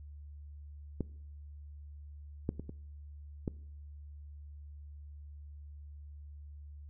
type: clicks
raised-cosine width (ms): 3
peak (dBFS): -20 / -18 / -27 / -29 / -20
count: 5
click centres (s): 1.007 / 2.491 / 2.596 / 2.694 / 3.478
effects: noise-tail reverb RT60 0.7 s tail -22 dB re dry + added 73 Hz sine -46 dBFS peak until 6.89 s